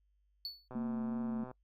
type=tone with exponential decay; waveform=triangle; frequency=4447 Hz; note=C#8; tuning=5 cents sharp; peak=-34 dBFS; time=0.45-0.68 s; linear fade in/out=1 ms; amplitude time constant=50 ms
type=click train; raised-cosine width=1 ms; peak=-34 dBFS; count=103; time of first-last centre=0.71-1.513 s; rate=127 Hz
type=tone with vibrato; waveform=sine; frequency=228.4 Hz; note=A#3; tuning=35 cents flat; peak=-34 dBFS; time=0.75-1.44 s; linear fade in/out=5 ms; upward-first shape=triangle; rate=2.8 Hz; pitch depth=26 cents each way
effects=noise-tail reverb RT60 0.1 s tail -24 dB re dry + added 50 Hz sine -70 dBFS peak until 1.63 s